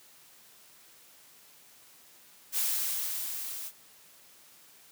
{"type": "noise with level ramp", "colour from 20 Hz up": "blue", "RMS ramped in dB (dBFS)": [-28, -40], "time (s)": [2.52, 3.72], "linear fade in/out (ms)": 50, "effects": ["white hiss -57 dBFS RMS until 4.91 s", "high-pass 100 Hz 12 dB/octave"]}